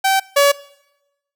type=tone pair in turn; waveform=sawtooth; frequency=773 / 567 Hz; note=G5 / C#5; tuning=-24 / +39 cents; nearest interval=perfect fourth; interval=537 cents; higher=first; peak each=-9 / -6 dBFS; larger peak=second; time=0.04-0.2 / 0.36-0.52 s; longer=neither; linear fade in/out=10 ms; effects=noise-tail reverb RT60 0.9 s tail -21 dB re dry